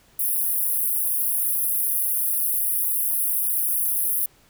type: high-pass noise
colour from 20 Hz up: pink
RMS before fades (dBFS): -23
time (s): 0.19-4.26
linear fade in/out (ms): 5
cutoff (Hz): 9900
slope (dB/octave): 96
effects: pink hiss -57 dBFS RMS until 4.49 s